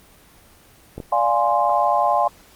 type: clicks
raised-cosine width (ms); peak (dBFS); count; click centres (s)
2; -17; 2; 0.98 / 1.002
type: chord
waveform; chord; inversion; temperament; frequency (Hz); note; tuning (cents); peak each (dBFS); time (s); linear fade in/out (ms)
sine; D half-diminished seventh; none; equal; 587.3 / 698.5 / 830.6 / 1046.5; D5 / F5 / Ab5 / C6; 0 / 0 / 0 / 0; -23 / -20 / -20 / -21; 1.12-2.28; 5
effects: pink hiss -50 dBFS RMS until 2.55 s + Opus 24 kbps